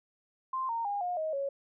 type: tone with pitch steps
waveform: sine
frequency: 1046.5 / 921.6 / 811.6 / 714.8 / 629.5 / 554.4 Hz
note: C6 / A#5 / G#5 / F5 / D#5 / C#5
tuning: 0 / -20 / -40 / +40 / +20 / 0 cents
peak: -30 dBFS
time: 0.53-1.49 s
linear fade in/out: 5 ms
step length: 160 ms
effects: none